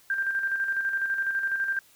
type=tone with tremolo; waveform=sine; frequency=1584 Hz; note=G6; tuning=18 cents sharp; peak=-23 dBFS; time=0.1-1.79 s; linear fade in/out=2 ms; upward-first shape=square; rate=12 Hz; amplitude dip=45%; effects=white hiss -58 dBFS RMS until 1.95 s